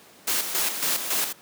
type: noise with tremolo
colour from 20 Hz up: white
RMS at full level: -24 dBFS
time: 0.27-1.33 s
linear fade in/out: 10 ms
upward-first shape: square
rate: 3.6 Hz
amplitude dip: 55%
effects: pink hiss -51 dBFS RMS until 1.41 s + high-pass 200 Hz 12 dB/octave